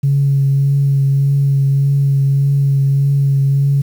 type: tone with vibrato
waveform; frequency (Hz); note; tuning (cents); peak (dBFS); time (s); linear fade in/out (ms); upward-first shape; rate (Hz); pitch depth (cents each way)
sine; 138.8; C#3; +3; -9; 0.03-3.82; 10; triangle; 1.7; 19
effects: tanh soft clip ceiling -5 dBFS + 7-bit